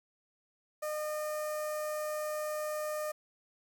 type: tone with notch filter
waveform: sawtooth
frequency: 608 Hz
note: D#5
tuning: 40 cents flat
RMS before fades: -36 dBFS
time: 0.82-3.12 s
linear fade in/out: 10 ms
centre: 3400 Hz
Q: 0.59
effects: 10-bit